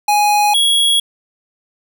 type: tone pair in turn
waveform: square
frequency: 831 / 3324 Hz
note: G#5 / G#7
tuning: +1 / +1 cents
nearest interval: 2 octaves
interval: 2400 cents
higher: second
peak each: -11 dBFS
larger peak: neither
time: 0.08-0.54 / 0.54-1 s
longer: neither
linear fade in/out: 5 ms
effects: none